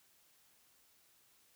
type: silence
effects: white hiss -69 dBFS RMS until 1.55 s